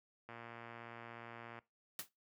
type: click train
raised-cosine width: 0.5 ms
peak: -35 dBFS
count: 153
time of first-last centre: 0.29-1.589 s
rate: 117 Hz
type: noise with exponential decay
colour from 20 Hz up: white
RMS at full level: -38 dBFS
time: 1.99-2.09 s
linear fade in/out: 2 ms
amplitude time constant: 20 ms
effects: noise-tail reverb RT60 0.2 s tail -19 dB re dry + high-pass 80 Hz 12 dB/octave